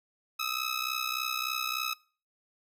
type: ring-modulated tone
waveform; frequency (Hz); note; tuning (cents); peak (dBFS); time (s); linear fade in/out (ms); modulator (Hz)
15% pulse; 1280; D#6; +49; -21; 0.39-1.94; 10; 31.7
effects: noise-tail reverb RT60 0.4 s tail -23 dB re dry